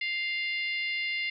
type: harmonic tone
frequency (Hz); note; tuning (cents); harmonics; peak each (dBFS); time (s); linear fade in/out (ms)
698.5; F5; 0; 3 / 4 / 5 / 6 / 7; -30 / -35 / -43 / -43 / -45; 0.01-1.3; 5
effects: none